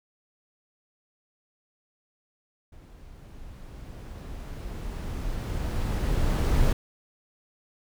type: noise with level ramp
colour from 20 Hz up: brown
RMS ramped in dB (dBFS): -49 to -21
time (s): 2.72-6.73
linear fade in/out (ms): 5
effects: none